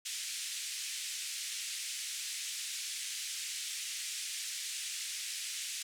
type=band-pass noise; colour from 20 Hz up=white; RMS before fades=-40 dBFS; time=0.05-5.83 s; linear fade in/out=10 ms; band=2100 to 9000 Hz; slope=24 dB/octave; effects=none